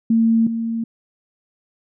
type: tone pair in turn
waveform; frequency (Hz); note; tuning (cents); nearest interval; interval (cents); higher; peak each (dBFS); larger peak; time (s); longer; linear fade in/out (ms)
sine; 226.8 / 228.2; A#3 / A#3; -47 / -37; unison; 10; second; -12 / -20; first; 0.1-0.47 / 0.47-0.84; neither; 5
effects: none